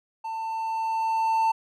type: tone with level ramp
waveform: triangle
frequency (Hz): 894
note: A5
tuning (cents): +27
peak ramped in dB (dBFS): -28 to -17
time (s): 0.24-1.52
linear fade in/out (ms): 10
effects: none